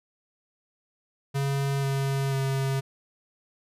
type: tone with pitch steps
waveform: square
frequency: 138.59 / 136.92 / 135.27 Hz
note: C#3 / C#3 / C#3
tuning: 0 / -21 / -42 cents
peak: -25 dBFS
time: 1.34-2.81 s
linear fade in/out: 20 ms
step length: 490 ms
effects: resampled to 32000 Hz